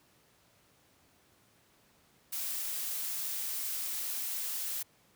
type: noise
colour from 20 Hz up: blue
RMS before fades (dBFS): -36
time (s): 2.32-4.83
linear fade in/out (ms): 10
effects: pink hiss -66 dBFS RMS until 5.15 s + high-pass 80 Hz 12 dB/octave